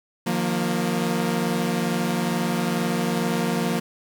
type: chord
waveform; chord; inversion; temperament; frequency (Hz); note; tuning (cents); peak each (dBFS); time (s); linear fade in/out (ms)
sawtooth; Eb suspended second; none; equal with one note detuned; 155.56 / 177.87 / 233.1; Eb3 / F3 / Bb3; 0 / +32 / 0; -27 / -21 / -21; 0.26-3.8; 10
effects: 8-bit